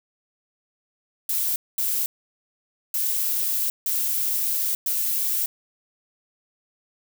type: noise bursts at uneven times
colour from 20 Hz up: violet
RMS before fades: -24 dBFS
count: 5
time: 1.29-1.56 / 1.78-2.06 / 2.94-3.7 / 3.86-4.75 / 4.86-5.46 s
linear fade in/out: 2 ms
effects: none